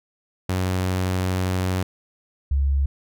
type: tone pair in turn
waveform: sawtooth / sine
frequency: 92.5 / 69.19 Hz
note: F#2 / C#2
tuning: 0 / -3 cents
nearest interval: perfect fourth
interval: 503 cents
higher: first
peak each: -17 dBFS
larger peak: neither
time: 0.49-1.83 / 2.51-2.86 s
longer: first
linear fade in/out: 5 ms
effects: none